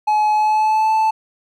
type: tone with pitch glide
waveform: triangle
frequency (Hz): 850 to 876.9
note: G#5 to A5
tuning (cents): +40 to -6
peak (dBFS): -11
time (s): 0.07-1.11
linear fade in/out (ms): 10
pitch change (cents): +54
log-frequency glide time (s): 0.32-0.93
effects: none